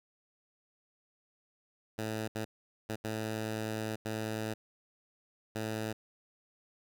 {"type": "tone bursts at uneven times", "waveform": "10% pulse", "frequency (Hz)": 109.4, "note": "A2", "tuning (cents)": -9, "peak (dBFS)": -26, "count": 6, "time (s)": [[1.98, 2.28], [2.35, 2.45], [2.89, 2.96], [3.04, 3.96], [4.05, 4.54], [5.55, 5.93]], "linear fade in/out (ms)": 10, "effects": []}